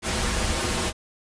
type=noise with comb filter; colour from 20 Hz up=pink; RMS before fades=-25 dBFS; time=0.02-0.93 s; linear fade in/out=50 ms; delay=7 ms; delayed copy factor=-0.55; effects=resampled to 22050 Hz